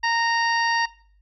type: harmonic tone with a mistuned harmonic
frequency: 927 Hz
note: A#5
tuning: 10 cents flat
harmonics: 1 / 2 / 3 / 4 / 5 / 6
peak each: -23 / -23 / -30 / -40 / -31 / -37 dBFS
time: 0.03-0.86 s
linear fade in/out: 10 ms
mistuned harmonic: 6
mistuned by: +17 cents
effects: noise-tail reverb RT60 0.5 s tail -19 dB re dry + added 50 Hz sine -55 dBFS peak until 1.21 s